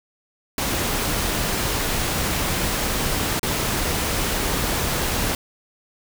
pink noise with dropouts, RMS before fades -23 dBFS, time 0.58-5.35 s, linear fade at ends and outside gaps 2 ms, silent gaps 3.395-3.43 s, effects none

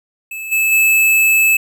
square tone with level steps, 2610 Hz, E7, 18 cents flat, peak -25 / -13 / -10 dBFS, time 0.31-1.57 s, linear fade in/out 5 ms, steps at 0.51 / 0.71 s, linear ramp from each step 20 ms, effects none

